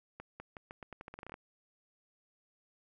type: accelerating click train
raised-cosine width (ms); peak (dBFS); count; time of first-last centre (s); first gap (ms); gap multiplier
0.5; -30; 15; 0.2-1.341; 200; 0.84
effects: none